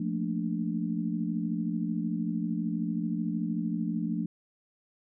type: chord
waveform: sine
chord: Bb major seventh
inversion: second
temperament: equal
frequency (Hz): 174.61 / 220 / 233.1 / 293.7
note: F3 / A3 / Bb3 / D4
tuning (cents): 0 / 0 / 0 / 0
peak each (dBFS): -32 / -32 / -37 / -35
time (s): 0-4.26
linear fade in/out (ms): 5
effects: none